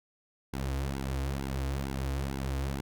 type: tone with flanger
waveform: sawtooth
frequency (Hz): 67.6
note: C#2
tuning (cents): -43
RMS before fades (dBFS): -33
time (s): 0.53-2.81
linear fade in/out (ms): 5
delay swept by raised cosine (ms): 1.6 to 5.3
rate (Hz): 2.2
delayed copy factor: -0.9
effects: none